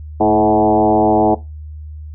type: tone with frequency modulation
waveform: sine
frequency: 536 Hz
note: C5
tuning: 42 cents sharp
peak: -9 dBFS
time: 0.2-1.35 s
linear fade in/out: 10 ms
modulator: 105 Hz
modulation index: 2.9
effects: noise-tail reverb RT60 0.2 s tail -17 dB re dry + added 76 Hz sine -28 dBFS peak until 2.14 s